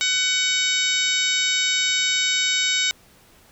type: harmonic tone with a mistuned harmonic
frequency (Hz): 750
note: F#5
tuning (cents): +23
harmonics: 2 / 3 / 4 / 5 / 6 / 7 / 8 / 9 / 10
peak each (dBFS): -29 / -24 / -27 / -24 / -33 / -30 / -29 / -38 / -29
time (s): 0.01-2.91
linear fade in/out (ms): 0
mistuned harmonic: 6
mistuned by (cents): -16
effects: pink hiss -53 dBFS RMS until 3.51 s

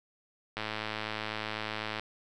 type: click train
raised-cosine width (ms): 0.3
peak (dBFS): -18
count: 155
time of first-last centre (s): 0.57-1.996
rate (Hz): 108
effects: none

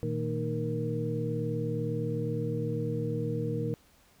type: tone cluster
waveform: sine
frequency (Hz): 118.3 / 158 / 226.3 / 308.5 / 468.1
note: A#2 / D#3 / A3 / D#4 / A#4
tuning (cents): +26 / +27 / +49 / -15 / +7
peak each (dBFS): -33 / -35 / -38 / -38 / -34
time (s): 0.03-3.74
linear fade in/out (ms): 0
effects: pink hiss -62 dBFS RMS until 4.2 s

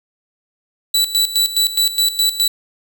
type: tone with tremolo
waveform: sawtooth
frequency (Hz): 3951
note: B7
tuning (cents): 0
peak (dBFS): -9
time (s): 0.94-2.48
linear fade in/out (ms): 5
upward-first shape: square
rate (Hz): 4.8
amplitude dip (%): 75
effects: none

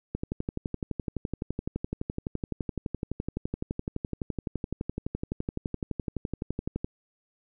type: click train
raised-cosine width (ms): 3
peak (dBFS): -17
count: 80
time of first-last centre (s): 0.15-6.845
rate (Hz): 11.8
effects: none

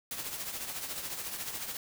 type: noise with tremolo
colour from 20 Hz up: white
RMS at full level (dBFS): -36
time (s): 0.11-1.77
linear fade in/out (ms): 2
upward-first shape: triangle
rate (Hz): 14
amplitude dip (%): 60
effects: none

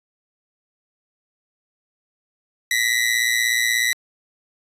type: ring-modulated tone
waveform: sawtooth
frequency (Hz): 1961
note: B6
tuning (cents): -13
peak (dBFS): -11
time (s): 2.71-3.93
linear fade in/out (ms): 0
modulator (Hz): 58.3
effects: resampled to 32000 Hz

